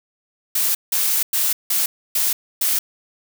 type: noise bursts at uneven times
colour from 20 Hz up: blue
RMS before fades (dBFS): -19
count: 6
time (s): 0.55-0.75 / 0.92-1.23 / 1.33-1.53 / 1.7-1.86 / 2.15-2.33 / 2.61-2.79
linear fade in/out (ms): 5
effects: none